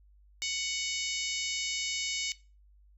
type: harmonic tone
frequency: 742 Hz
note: F#5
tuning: 5 cents sharp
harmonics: 3 / 4 / 5 / 6 / 7 / 8 / 9 / 10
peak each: -37 / -38 / -39 / -40 / -40 / -41 / -42 / -42 dBFS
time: 0.42-2.32 s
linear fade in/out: 0 ms
effects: noise-tail reverb RT60 0.3 s tail -18 dB re dry + added 50 Hz sine -57 dBFS peak until 2.97 s